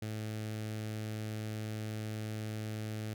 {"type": "tone with notch filter", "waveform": "sawtooth", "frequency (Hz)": 108.2, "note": "A2", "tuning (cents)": -29, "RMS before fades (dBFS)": -39, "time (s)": [0.02, 3.14], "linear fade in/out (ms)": 5, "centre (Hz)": 1000, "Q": 1.5, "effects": []}